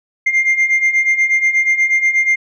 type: beating tone pair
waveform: sine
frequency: 2101 / 2109.3 Hz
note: C7 / C7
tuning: +7 / +13 cents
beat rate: 8.3 Hz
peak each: -15 / -11 dBFS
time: 0.26-2.36 s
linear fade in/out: 10 ms
effects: tanh soft clip ceiling -8 dBFS